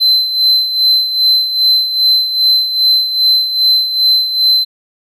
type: tone with tremolo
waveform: triangle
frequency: 4067 Hz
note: C8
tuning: 50 cents flat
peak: -5 dBFS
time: 0-4.65 s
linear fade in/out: 20 ms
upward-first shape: sine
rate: 2.5 Hz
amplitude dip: 65%
effects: none